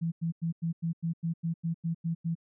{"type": "tone bursts", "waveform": "sine", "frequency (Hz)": 166.1, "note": "E3", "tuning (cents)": 13, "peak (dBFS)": -27, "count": 12, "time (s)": [0.01, 2.353], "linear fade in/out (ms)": 20, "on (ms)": 110, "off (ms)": 93, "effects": []}